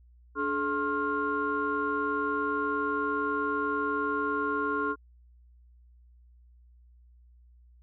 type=tone cluster; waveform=sine; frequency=290.6 / 427.9 / 1071 / 1400 Hz; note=D4 / A4 / C6 / F6; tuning=-18 / -48 / +40 / +4 cents; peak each=-33 / -32 / -31 / -31 dBFS; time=0.35-4.96 s; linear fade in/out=50 ms; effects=tanh soft clip ceiling -17 dBFS + added 60 Hz sine -54 dBFS peak until 7.82 s